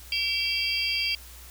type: tone cluster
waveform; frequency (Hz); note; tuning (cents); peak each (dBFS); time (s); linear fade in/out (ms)
sine; 2303 / 2722 / 3221 / 4644 / 4862; D7 / F7 / G7 / D8 / D#8; -34 / -45 / +46 / -20 / -41; -31; 0.12-1.15; 2
effects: added 61 Hz sine -46 dBFS peak until 1.5 s + white hiss -48 dBFS RMS until 1.5 s